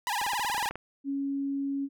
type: tone with vibrato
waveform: sawtooth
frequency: 900 Hz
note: A5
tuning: 39 cents sharp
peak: -24 dBFS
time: 0.07-0.69 s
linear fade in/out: 0 ms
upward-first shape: sine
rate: 18 Hz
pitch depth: 200 cents each way
type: clicks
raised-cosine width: 0.5 ms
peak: -23 dBFS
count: 12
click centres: 0.215 / 0.265 / 0.334 / 0.396 / 0.448 / 0.499 / 0.546 / 0.58 / 0.627 / 0.658 / 0.71 / 0.756 s
type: tone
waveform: sine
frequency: 277.2 Hz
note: C#4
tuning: in tune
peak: -28 dBFS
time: 1.04-1.89 s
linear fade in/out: 50 ms
effects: none